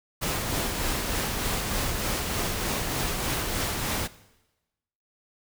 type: noise with tremolo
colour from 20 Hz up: pink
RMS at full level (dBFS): -27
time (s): 0.21-4.08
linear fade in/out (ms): 20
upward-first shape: triangle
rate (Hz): 3.3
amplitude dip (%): 35
effects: noise-tail reverb RT60 1.0 s tail -18 dB re dry